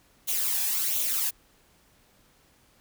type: noise with flanger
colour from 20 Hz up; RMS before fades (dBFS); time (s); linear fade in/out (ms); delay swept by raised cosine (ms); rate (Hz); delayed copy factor
blue; -27; 0.27-1.31; 20; 0.29 to 1.2; 1.4; +0.55
effects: pink hiss -62 dBFS RMS until 2.8 s